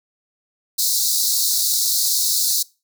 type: high-pass noise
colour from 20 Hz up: pink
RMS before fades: -19 dBFS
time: 0.78-2.63 s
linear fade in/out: 10 ms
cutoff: 3900 Hz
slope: 96 dB/octave
effects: noise-tail reverb RT60 0.3 s tail -23 dB re dry